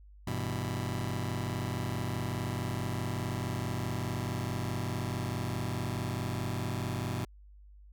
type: chord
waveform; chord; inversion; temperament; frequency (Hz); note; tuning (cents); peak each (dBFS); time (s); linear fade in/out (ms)
sawtooth; E minor; first; just; 98.89 / 123.61 / 164.81; G2 / B2 / E3; +16 / +2 / 0; -32 / -31 / -36; 0.27-7.25; 5
effects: added 50 Hz sine -51 dBFS peak until 7.92 s